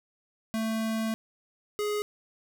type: tone pair in turn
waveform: square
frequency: 222.2 / 417.5 Hz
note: A3 / G#4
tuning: +17 / +9 cents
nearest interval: major seventh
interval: 1092 cents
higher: second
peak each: -28 dBFS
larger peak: neither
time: 0.54-1.14 / 1.79-2.02 s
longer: first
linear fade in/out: 0 ms
effects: none